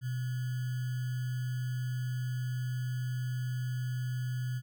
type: tone with sample-and-hold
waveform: sine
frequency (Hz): 125.7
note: B2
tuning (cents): +31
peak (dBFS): -31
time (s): 0.01-4.62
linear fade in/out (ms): 50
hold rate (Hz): 1575
effects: none